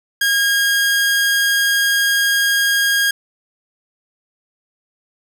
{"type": "tone", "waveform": "sawtooth", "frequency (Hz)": 1628, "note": "G#6", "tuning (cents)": -35, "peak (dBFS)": -10, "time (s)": [0.21, 3.11], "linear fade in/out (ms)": 5, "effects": []}